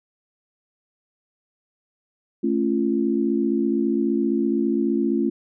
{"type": "chord", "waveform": "sine", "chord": "A augmented", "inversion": "none", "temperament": "just", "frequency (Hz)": [220, 275, 343.8], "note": ["A3", "C#4", "E#4"], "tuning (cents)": [0, -14, -27], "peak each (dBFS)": -23, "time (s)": [2.43, 5.3], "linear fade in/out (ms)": 10, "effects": []}